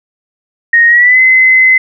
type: tone with pitch glide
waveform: sine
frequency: 1864.7 to 2045 Hz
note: A#6 to C7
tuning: 0 to -40 cents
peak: -3 dBFS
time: 0.73-1.78 s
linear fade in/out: 5 ms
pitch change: +160 cents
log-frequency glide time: 0.87-1.2 s
effects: none